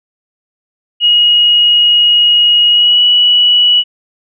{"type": "tone with pitch glide", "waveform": "sine", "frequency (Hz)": [2889, 2938], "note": ["F#7", "F#7"], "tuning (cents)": [-42, -13], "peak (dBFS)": -5, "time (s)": [1, 3.84], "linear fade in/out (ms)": 50, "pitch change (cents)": 29, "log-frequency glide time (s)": [2.7, 3.01], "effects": []}